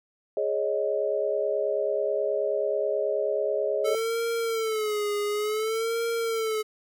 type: chord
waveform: sine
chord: Ab suspended fourth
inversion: none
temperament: just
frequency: 415.3 / 553.7 / 623 Hz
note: Ab4 / Db5 / Eb5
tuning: 0 / -2 / +2 cents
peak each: -28 dBFS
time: 0.37-3.95 s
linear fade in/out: 2 ms
type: tone with vibrato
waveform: square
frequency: 436.8 Hz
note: A4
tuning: 13 cents flat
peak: -26 dBFS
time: 3.84-6.63 s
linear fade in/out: 20 ms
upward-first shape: sine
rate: 0.56 Hz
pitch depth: 100 cents each way
effects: none